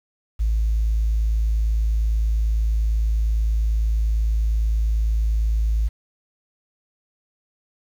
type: tone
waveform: sine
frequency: 54.4 Hz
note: A1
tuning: 19 cents flat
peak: -16 dBFS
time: 0.39-5.89 s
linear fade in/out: 20 ms
effects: tanh soft clip ceiling -13 dBFS + 8-bit